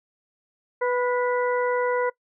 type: harmonic tone with a mistuned harmonic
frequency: 494 Hz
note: B4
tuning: in tune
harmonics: 1 / 2 / 3 / 4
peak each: -22 / -28 / -32 / -34 dBFS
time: 0.81-2.1 s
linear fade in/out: 10 ms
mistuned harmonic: 3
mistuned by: -33 cents
effects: noise-tail reverb RT60 0.1 s tail -21 dB re dry